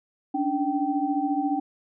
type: tone cluster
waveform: sine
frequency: 282.3 / 296.6 / 776 Hz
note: C#4 / D4 / G5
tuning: +32 / +17 / -18 cents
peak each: -27 dBFS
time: 0.34-1.6 s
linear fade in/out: 10 ms
effects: none